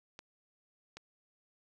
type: clicks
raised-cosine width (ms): 0.2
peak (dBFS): -29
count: 2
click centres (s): 0.191 / 0.97
effects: none